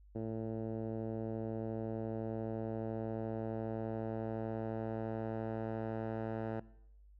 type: tone with low-pass filter sweep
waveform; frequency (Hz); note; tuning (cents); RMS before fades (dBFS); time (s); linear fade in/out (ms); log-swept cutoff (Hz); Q
10% pulse; 111.6; A2; +25; -39; 0.15-6.6; 5; 460 to 1100; 1
effects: noise-tail reverb RT60 0.8 s tail -20 dB re dry + added 50 Hz sine -57 dBFS peak until 7.19 s